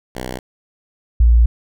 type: tone pair in turn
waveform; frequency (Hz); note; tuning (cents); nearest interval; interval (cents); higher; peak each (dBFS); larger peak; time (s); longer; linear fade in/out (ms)
5% pulse / sine; 63.1 / 58.29; B1 / A#1; +38 / +1; minor second; 137; first; -14 / -7; second; 0.15-0.39 / 1.2-1.46; second; 5
effects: none